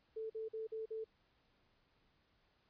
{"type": "tone bursts", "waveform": "sine", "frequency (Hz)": 441.9, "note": "A4", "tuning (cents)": 7, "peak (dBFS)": -40, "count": 5, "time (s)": [0.16, 1.044], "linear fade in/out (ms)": 10, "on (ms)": 140, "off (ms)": 46, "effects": ["pink hiss -75 dBFS RMS until 2.69 s", "resampled to 11025 Hz"]}